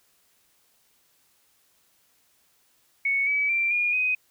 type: tone with pitch steps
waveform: sine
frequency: 2217 / 2286 / 2357 / 2430 / 2506 Hz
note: C#7 / D7 / D7 / D#7 / D#7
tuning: 0 / -47 / +6 / -42 / +12 cents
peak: -21 dBFS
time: 3.05-4.15 s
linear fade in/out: 5 ms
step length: 220 ms
effects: white hiss -65 dBFS RMS until 4.3 s